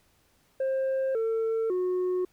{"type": "tone with pitch steps", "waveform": "sine", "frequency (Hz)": [531, 449.4, 364.9], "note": ["C5", "A4", "F#4"], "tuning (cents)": [25, 37, -24], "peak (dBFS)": -22, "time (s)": [0.6, 2.25], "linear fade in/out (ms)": 5, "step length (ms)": 550, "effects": ["tanh soft clip ceiling -24 dBFS", "pink hiss -66 dBFS RMS until 2.32 s"]}